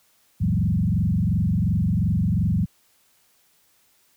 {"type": "tone with frequency modulation", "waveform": "sine", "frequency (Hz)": 138.59, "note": "C#3", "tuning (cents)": 0, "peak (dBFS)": -18, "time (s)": [0.4, 2.66], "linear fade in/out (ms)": 20, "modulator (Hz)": 22.8, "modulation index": 2.7, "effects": ["white hiss -62 dBFS RMS until 4.16 s"]}